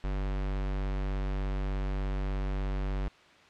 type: tone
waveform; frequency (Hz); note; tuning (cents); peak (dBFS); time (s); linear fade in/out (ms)
square; 48.32; G1; -24; -30; 0.04-3.08; 0
effects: white hiss -56 dBFS RMS until 3.49 s + low-pass 3000 Hz 12 dB/octave